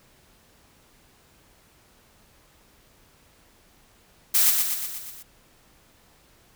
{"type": "noise with echo", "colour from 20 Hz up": "blue", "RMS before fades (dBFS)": -19, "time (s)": [4.34, 4.51], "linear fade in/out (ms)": 10, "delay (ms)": 120, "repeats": 6, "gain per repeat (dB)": -4, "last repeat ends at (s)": 5.23, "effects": ["pink hiss -58 dBFS RMS until 6.55 s"]}